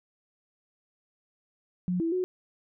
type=tone with pitch steps; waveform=sine; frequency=179.9 / 330.5 / 366.3 Hz; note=F#3 / E4 / F#4; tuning=-48 / +5 / -17 cents; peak=-25 dBFS; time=1.88-2.24 s; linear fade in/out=0 ms; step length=120 ms; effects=none